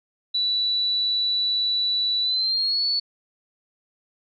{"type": "tone with pitch glide", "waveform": "sine", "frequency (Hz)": [3951, 4435], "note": ["B7", "C#8"], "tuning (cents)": [0, 0], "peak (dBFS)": -20, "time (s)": [0.34, 3], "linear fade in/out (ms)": 10, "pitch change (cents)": 200, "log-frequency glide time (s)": [2.22, 2.85], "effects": []}